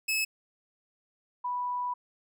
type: tone pair in turn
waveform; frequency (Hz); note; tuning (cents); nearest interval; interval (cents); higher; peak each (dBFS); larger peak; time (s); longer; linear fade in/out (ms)
sawtooth / sine; 2591 / 985.2; E7 / B5; -30 / -5; octave + perfect fourth; 1675; first; -23 / -29; first; 0.08-0.25 / 1.44-1.94; second; 10
effects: none